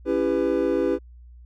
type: chord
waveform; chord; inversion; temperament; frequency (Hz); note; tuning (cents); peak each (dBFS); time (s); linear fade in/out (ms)
triangle; C# half-diminished seventh; none; just; 277.2 / 332.6 / 399.1 / 498.9; C#4 / E4 / G4 / B4; 0 / +16 / +31 / +17; -25 / -23 / -23 / -23; 0.05-0.99; 50
effects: added 60 Hz sine -43 dBFS peak until 1.45 s